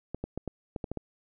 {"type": "clicks", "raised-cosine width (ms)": 2, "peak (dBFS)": -20, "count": 8, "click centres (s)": [0.146, 0.24, 0.376, 0.477, 0.762, 0.842, 0.916, 0.973], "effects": []}